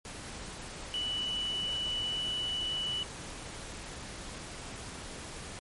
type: tone in noise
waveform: sine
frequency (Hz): 2960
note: F#7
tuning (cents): 0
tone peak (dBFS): -31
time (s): 0.94-3.03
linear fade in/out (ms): 0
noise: pink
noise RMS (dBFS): -43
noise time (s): 0.05-5.59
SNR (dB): +9
effects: MP3 48 kbps